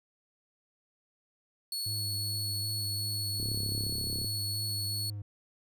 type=tone; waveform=sawtooth; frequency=4393 Hz; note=C#8; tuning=16 cents flat; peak=-30 dBFS; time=1.72-5.1 s; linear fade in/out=2 ms
type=tone with vibrato; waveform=triangle; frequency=103.83 Hz; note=G#2; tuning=in tune; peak=-34 dBFS; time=1.86-5.22 s; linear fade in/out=5 ms; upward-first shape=sine; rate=2.6 Hz; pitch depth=42 cents each way
type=click train; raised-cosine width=3 ms; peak=-27 dBFS; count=30; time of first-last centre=3.4-4.245 s; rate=34.3 Hz
effects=none